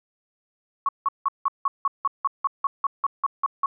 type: tone bursts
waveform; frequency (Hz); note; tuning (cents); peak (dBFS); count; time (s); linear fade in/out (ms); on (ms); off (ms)
sine; 1108.7; C#6; 0; -18; 15; 0.86-3.66; 2; 28; 170
effects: none